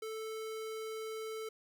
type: tone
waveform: square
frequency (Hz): 440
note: A4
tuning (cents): 0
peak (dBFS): -40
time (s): 0.02-1.49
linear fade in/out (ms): 5
effects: none